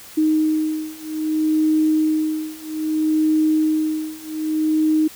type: beating tone pair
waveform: sine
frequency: 311.1 / 311.72 Hz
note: D#4 / D#4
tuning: 0 / +3 cents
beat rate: 0.62 Hz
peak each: -20 / -19 dBFS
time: 0.17-5.08 s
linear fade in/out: 10 ms
effects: white hiss -41 dBFS RMS until 5.15 s